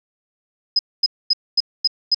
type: tone bursts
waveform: sine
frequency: 5050 Hz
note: D#8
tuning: 25 cents sharp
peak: -12 dBFS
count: 6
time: 0.76-2.146 s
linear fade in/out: 5 ms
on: 31 ms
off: 240 ms
effects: none